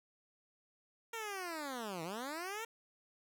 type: linear two-way sweep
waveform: 10% pulse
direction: down then up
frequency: 466.2 to 155.8 to 466.2 Hz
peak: -32 dBFS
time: 1.13-2.65 s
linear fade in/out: 5 ms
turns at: 2.03 s
effects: none